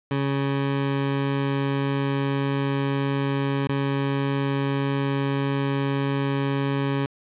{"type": "tone with dropouts", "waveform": "20% pulse", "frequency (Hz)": 138.59, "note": "C#3", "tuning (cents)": 0, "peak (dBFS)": -17, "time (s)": [0.11, 7.06], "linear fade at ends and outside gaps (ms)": 2, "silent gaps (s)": [3.672, 3.691], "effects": ["resampled to 8000 Hz", "8-bit"]}